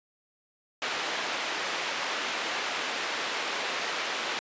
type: band-pass noise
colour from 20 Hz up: white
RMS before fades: -32 dBFS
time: 0.82-4.39 s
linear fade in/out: 0 ms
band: 370 to 3000 Hz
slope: 12 dB/octave
effects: resampled to 16000 Hz